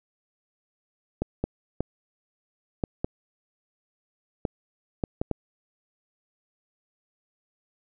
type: clicks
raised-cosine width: 2 ms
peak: -12 dBFS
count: 9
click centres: 1.22 / 1.44 / 1.806 / 2.838 / 3.045 / 4.452 / 5.038 / 5.215 / 5.313 s
effects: none